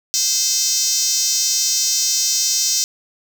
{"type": "tone with high-pass filter", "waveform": "5% pulse", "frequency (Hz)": 519, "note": "C5", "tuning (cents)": -14, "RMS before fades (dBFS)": -18, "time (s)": [0.14, 2.84], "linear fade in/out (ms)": 0, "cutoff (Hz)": 5800, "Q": 2.8, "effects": []}